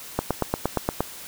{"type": "click train", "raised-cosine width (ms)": 1, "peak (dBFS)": -7, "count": 8, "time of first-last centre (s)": [0.19, 1.006], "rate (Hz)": 8.58, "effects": ["white hiss -40 dBFS RMS until 1.27 s"]}